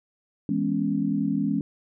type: chord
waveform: sine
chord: C# minor seventh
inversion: first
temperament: equal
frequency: 164.81 / 207.7 / 246.9 / 277.2 Hz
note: E3 / G#3 / B3 / C#4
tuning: 0 / 0 / 0 / 0 cents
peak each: -30 / -26 / -31 / -26 dBFS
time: 0.49-1.61 s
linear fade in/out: 2 ms
effects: none